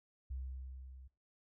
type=tone with level ramp; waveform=sine; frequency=65 Hz; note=C2; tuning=11 cents flat; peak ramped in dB=-38 to -52 dBFS; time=0.3-1.08 s; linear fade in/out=10 ms; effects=noise-tail reverb RT60 0.5 s tail -24 dB re dry